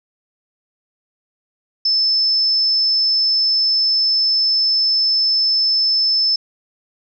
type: tone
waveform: sine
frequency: 5260 Hz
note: E8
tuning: 5 cents flat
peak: -13 dBFS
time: 1.85-6.36 s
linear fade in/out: 5 ms
effects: none